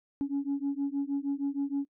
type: beating tone pair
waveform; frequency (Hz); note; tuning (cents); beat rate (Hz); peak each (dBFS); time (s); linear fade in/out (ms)
sine; 277.1 / 283.5; C#4 / C#4; -1 / +39; 6.4; -30; 0.21-1.85; 0
effects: noise-tail reverb RT60 0.1 s tail -21 dB re dry + tanh soft clip ceiling -24 dBFS